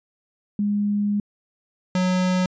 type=tone pair in turn; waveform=sine / square; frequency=205.5 / 183.5 Hz; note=G#3 / F#3; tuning=-18 / -14 cents; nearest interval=major second; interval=196 cents; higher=first; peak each=-19 dBFS; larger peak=neither; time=0.59-1.2 / 1.95-2.46 s; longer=first; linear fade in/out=2 ms; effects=resampled to 16000 Hz